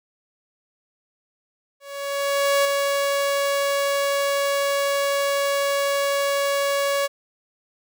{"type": "tone with ADSR envelope", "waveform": "sawtooth", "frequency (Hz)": 561, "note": "C#5", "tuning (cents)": 21, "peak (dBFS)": -12, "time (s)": [1.8, 7.08], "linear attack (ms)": 850, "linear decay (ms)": 4, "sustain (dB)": -4, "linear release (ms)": 26, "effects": []}